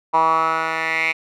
10% pulse tone with band-pass filter sweep, 161.5 Hz, E3, 35 cents flat, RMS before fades -19 dBFS, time 0.13-1.13 s, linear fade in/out 20 ms, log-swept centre 970 to 2300 Hz, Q 6, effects none

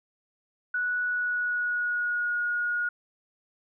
sine tone with pitch glide, 1472 to 1441.7 Hz, F#6 to F#6, -9 to -45 cents, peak -25 dBFS, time 0.74-2.89 s, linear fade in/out 5 ms, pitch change -36 cents, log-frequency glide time 1.03-2.38 s, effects none

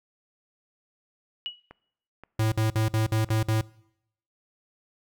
sine tone with exponential decay, 2925 Hz, F#7, 21 cents flat, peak -26 dBFS, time 1.46-1.6 s, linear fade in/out 0 ms, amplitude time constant 30 ms
click train, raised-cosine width 0.5 ms, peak -29 dBFS, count 4, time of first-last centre 1.71-3.289 s, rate 1.9 Hz
square tone bursts, 110 Hz, A2, in tune, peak -22 dBFS, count 7, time 2.39-3.612 s, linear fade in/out 5 ms, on 130 ms, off 52 ms
effects noise-tail reverb RT60 0.8 s tail -23 dB re dry

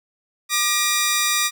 10% pulse tone pair together, 1200 / 1904.6 Hz, D6 / A#6, +37 / +37 cents, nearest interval minor sixth, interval 800 cents, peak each -12 dBFS, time 0.49-1.51 s, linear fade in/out 50 ms, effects none

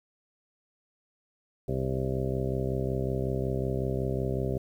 harmonic tone with a mistuned harmonic, 65.41 Hz, C2, in tune, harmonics 1 / 2 / 3 / 4 / 5 / 6 / 7 / 8 / 9 / 10, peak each -35 / -31 / -37 / -38 / -43 / -33 / -44 / -38 / -40 / -43 dBFS, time 1.68-4.58 s, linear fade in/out 5 ms, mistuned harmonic 10, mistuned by +24 cents, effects 10-bit

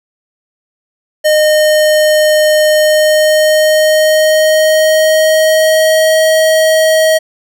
square tone with pitch glide, 613 to 634.3 Hz, D#5 to D#5, -26 to +33 cents, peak -7 dBFS, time 1.24-7.19 s, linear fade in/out 20 ms, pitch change +59 cents, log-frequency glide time 2.71-6.22 s, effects none

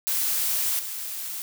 blue noise with level steps, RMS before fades -25 / -33 dBFS, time 0.07-1.42 s, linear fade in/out 0 ms, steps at 0.79 s, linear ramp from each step 2 ms, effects none

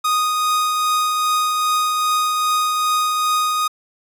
45% pulse tone with tremolo, 1241 Hz, D#6, 5 cents flat, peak -15 dBFS, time 0.04-3.68 s, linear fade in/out 10 ms, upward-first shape triangle, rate 2.5 Hz, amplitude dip 30%, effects resampled to 32000 Hz

